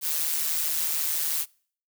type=noise with amplitude modulation; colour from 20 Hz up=blue; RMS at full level=-24 dBFS; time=0.01-1.46 s; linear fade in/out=50 ms; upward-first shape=sine; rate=156 Hz; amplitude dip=65%; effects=noise-tail reverb RT60 0.5 s tail -25 dB re dry